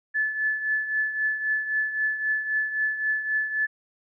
sine tone with tremolo, 1733 Hz, A6, 27 cents flat, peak -20 dBFS, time 0.14-3.67 s, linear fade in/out 20 ms, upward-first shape triangle, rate 3.8 Hz, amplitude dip 70%, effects none

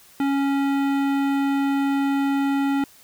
sine tone with hard clipping, 277.2 Hz, C#4, in tune, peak -21 dBFS, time 0.2-2.84 s, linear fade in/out 2 ms, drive 16 dB, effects white hiss -51 dBFS RMS until 3.03 s

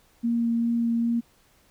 sine tone with vibrato, 233.1 Hz, A#3, in tune, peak -21 dBFS, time 0.23-1.21 s, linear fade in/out 20 ms, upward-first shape sine, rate 2.5 Hz, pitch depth 9 cents each way, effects pink hiss -61 dBFS RMS until 1.7 s

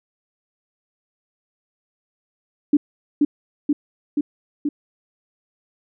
sine tone with echo, 291.9 Hz, D4, 10 cents flat, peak -10 dBFS, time 2.73-2.77 s, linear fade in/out 5 ms, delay 480 ms, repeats 4, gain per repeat -2 dB, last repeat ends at 4.69 s, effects none

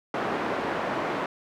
pink band-pass noise, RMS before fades -29 dBFS, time 0.14-1.26 s, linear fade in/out 2 ms, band 290 to 1500 Hz, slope 12 dB/octave, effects none

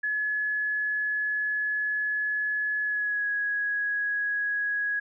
sine tone with pitch glide, 1702 to 1665 Hz, G#6 to G#6, +42 to +4 cents, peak -25 dBFS, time 0.03-5 s, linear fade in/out 10 ms, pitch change -38 cents, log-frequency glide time 2.83-3.28 s, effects none

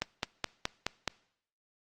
click train, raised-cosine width 0.2 ms, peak -12 dBFS, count 6, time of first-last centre 0.02-1.077 s, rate 4.73 Hz, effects noise-tail reverb RT60 0.7 s tail -22 dB re dry + Opus 32 kbps

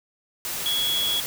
sine tone in noise, 3350 Hz, G#7, 14 cents sharp, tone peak -22 dBFS, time 0.66-1.2 s, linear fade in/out 0 ms, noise white, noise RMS -30 dBFS, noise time 0.45-1.26 s, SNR +5 dB, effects none

